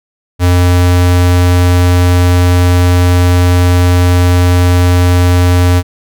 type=tone; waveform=square; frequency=89 Hz; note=F2; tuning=33 cents sharp; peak=-6 dBFS; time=0.39-5.83 s; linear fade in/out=50 ms; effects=none